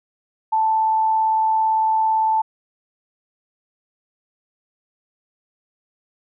sine tone with amplitude modulation, 880 Hz, A5, in tune, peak -14 dBFS, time 0.52-2.42 s, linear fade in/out 10 ms, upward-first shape sine, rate 97.8 Hz, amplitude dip 25%, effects none

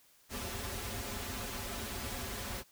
pink noise with comb filter, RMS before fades -40 dBFS, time 0.29-2.64 s, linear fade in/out 50 ms, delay 6.4 ms, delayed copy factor -0.9, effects white hiss -65 dBFS RMS until 2.71 s

